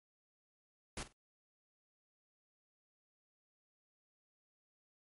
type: noise with echo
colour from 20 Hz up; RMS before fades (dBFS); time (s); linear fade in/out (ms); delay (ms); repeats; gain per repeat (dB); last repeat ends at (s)
pink; -42; 0.97-1.03; 2; 48; 2; -14; 1.126
effects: MP3 48 kbps